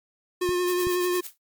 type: tone with vibrato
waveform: square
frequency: 358.1 Hz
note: F4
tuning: 43 cents sharp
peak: -23 dBFS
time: 0.41-1.21 s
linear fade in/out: 10 ms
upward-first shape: sine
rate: 11 Hz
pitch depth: 21 cents each way
type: clicks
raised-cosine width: 5 ms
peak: -22 dBFS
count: 2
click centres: 0.491 / 0.87 s
type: noise with tremolo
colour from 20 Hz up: blue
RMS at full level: -34 dBFS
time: 0.67-1.27 s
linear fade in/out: 2 ms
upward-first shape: sine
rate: 8.7 Hz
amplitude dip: 90%
type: noise with exponential decay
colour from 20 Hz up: blue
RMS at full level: -37 dBFS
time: 1.27-1.38 s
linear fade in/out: 5 ms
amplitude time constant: 23 ms
effects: MP3 96 kbps